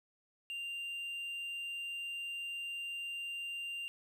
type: tone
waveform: triangle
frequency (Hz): 2786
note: F7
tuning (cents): -5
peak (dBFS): -37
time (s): 0.5-3.88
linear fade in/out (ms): 0
effects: none